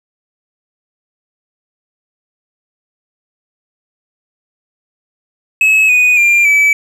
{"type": "tone with pitch steps", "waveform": "triangle", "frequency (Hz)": [2578, 2482, 2389, 2299], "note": ["E7", "D#7", "D7", "D7"], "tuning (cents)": [-39, -5, 29, -37], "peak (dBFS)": -5, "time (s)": [5.61, 6.73], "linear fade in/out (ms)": 2, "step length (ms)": 280, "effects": []}